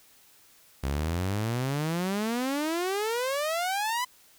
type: exponential sweep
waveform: sawtooth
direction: up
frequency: 65.41 to 1017 Hz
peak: -23 dBFS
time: 0.83-4.05 s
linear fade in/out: 10 ms
effects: white hiss -58 dBFS RMS until 4.38 s